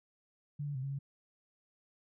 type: tone with pitch steps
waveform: sine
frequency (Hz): 145.5 / 144.2 / 130.1 / 137.8 / 138.9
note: D3 / D3 / C3 / C#3 / C#3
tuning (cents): -16 / -31 / -9 / -10 / +4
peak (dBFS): -35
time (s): 0.59-0.99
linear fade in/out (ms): 10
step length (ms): 80
effects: none